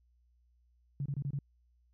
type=tone bursts; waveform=sine; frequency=140 Hz; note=C#3; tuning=18 cents sharp; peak=-32 dBFS; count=5; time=1-1.389 s; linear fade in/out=2 ms; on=57 ms; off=26 ms; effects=added 60 Hz sine -66 dBFS peak until 1.93 s